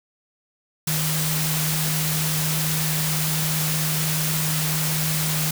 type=tone in noise; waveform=sine; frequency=155.5 Hz; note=D#3; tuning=1 cent flat; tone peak=-24 dBFS; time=0.87-5.51 s; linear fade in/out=5 ms; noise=white; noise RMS=-25 dBFS; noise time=0.87-5.51 s; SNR=-2 dB; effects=none